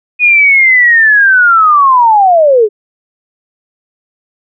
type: linear sweep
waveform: sine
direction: down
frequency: 2482 to 400 Hz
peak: -3 dBFS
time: 0.19-2.69 s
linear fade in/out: 50 ms
effects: none